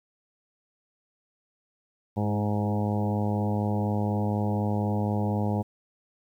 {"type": "harmonic tone with a mistuned harmonic", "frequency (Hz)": 104.1, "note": "G#2", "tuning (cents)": 5, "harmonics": [1, 2, 3, 4, 5, 6, 7, 8, 9], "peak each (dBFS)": [-27, -28, -36, -37, -36, -40, -38, -37, -42], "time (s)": [2.16, 5.63], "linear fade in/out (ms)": 20, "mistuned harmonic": 3, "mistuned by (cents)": 15, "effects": ["10-bit"]}